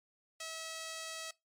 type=tone; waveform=5% pulse; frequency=646 Hz; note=E5; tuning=35 cents flat; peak=-30 dBFS; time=0.4-1.31 s; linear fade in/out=5 ms; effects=noise-tail reverb RT60 0.2 s tail -21 dB re dry + MP3 64 kbps